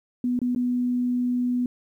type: tone with dropouts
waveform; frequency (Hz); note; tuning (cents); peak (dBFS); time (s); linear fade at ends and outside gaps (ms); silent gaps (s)
sine; 246.7; B3; -2; -21; 0.24-1.66; 2; 0.391-0.416 / 0.549-0.56
effects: 10-bit